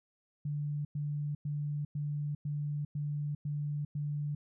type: tone bursts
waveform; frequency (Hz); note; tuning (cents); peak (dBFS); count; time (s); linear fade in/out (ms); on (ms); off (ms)
sine; 146.83; D3; 0; -32; 8; 0.45-4.35; 5; 400; 100
effects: none